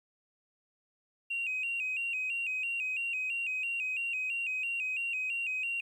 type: tone with vibrato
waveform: sine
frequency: 2637 Hz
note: E7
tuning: in tune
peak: -30 dBFS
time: 1.3-5.81 s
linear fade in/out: 10 ms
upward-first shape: square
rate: 3 Hz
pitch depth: 77 cents each way
effects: tanh soft clip ceiling -27 dBFS + 11-bit